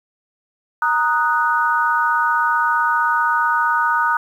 sine chord, D# minor, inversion second, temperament equal, 932.3 / 1244.5 / 1480 Hz, A#5 / D#6 / F#6, 0 / 0 / 0 cents, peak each -19 dBFS, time 0.82-4.17 s, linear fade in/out 2 ms, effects 8-bit

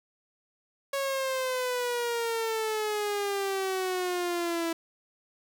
sawtooth exponential sweep, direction down, 554.4 to 330 Hz, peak -24 dBFS, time 0.93-4.73 s, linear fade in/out 5 ms, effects none

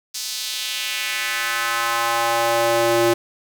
square tone with high-pass filter sweep, 116.54 Hz, A#2, in tune, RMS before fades -21 dBFS, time 0.14-3.14 s, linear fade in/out 10 ms, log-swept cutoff 5200 to 370 Hz, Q 1.8, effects none

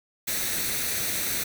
white noise with comb filter, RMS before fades -28 dBFS, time 0.27-1.44 s, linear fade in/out 10 ms, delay 0.49 ms, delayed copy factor +0.55, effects none

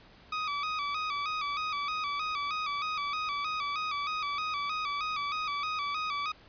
sawtooth tone with vibrato, 1200 Hz, D6, 37 cents sharp, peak -27 dBFS, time 0.32-6.32 s, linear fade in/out 5 ms, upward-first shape square, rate 3.2 Hz, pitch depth 73 cents each way, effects pink hiss -56 dBFS RMS until 6.48 s + resampled to 11025 Hz

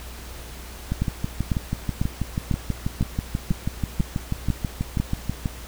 two click trains, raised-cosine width 5 ms, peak -9 / -11 dBFS, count 9 / 29, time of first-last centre 1.02-5 / 0.92-5.458 s, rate 2.01 / 6.17 Hz, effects added 60 Hz sine -38 dBFS peak until 5.67 s + pink hiss -41 dBFS RMS until 5.67 s

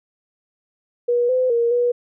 sine tone with pitch steps, 482.1 / 510 / 469.1 / 484.7 Hz, B4 / C5 / A#4 / B4, -42 / -44 / +11 / -32 cents, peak -15 dBFS, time 1.08-1.92 s, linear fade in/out 10 ms, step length 210 ms, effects none

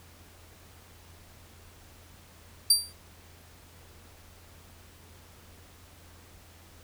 25% pulse tone with exponential decay, 4699 Hz, D8, in tune, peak -10 dBFS, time 2.7-2.93 s, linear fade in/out 5 ms, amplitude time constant 48 ms, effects added 85 Hz sine -55 dBFS peak until 6.83 s + pink hiss -55 dBFS RMS until 6.83 s

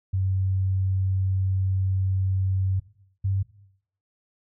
sine tone pair in turn, 95 / 97.05 Hz, F#2 / G2, +46 / -17 cents, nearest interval unison, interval 37 cents, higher second, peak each -21 dBFS, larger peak neither, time 0.13-2.8 / 3.24-3.43 s, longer first, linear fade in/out 10 ms, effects noise-tail reverb RT60 0.7 s tail -18 dB re dry

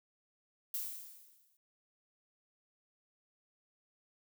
violet noise with exponential decay, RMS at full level -36 dBFS, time 0.74-1.57 s, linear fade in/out 2 ms, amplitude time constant 180 ms, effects none

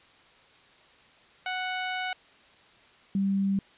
15% pulse / sine tone pair in turn, 740 / 196 Hz, F#5 / G3, 0 / 0 cents, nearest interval octave + major seventh, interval 2300 cents, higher first, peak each -23 dBFS, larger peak neither, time 1.46-2.13 / 3.15-3.59 s, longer first, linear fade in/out 2 ms, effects white hiss -57 dBFS RMS until 3.77 s + resampled to 8000 Hz

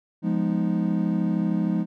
triangle chord, F half-diminished seventh, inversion none, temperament equal, 174.61 / 207.7 / 246.9 / 311.1 Hz, F3 / Ab3 / Cb4 / Eb4, 0 / 0 / 0 / 0 cents, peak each -23 / -23 / -29 / -27 dBFS, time 0.22-1.86 s, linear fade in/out 50 ms, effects none

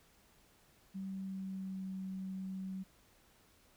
sine tone with pitch glide, 192.3 to 189.65 Hz, G3 to F#3, -33 to +43 cents, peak -39 dBFS, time 0.94-2.84 s, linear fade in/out 20 ms, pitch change -24 cents, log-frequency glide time 1.09-1.85 s, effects pink hiss -67 dBFS RMS until 3.76 s

